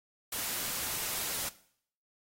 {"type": "noise", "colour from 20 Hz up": "white", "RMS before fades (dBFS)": -35, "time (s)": [0.32, 1.49], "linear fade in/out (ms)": 5, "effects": ["noise-tail reverb RT60 0.6 s tail -17 dB re dry", "AAC 48 kbps"]}